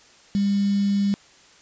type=tone with quantisation; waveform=sine; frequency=200.4 Hz; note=G3; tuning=38 cents sharp; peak=-18 dBFS; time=0.35-1.14 s; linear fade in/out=0 ms; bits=6; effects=white hiss -52 dBFS RMS until 1.61 s + resampled to 16000 Hz